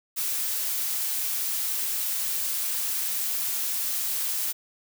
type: noise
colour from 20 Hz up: blue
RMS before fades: -28 dBFS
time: 0.16-4.53 s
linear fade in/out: 20 ms
effects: none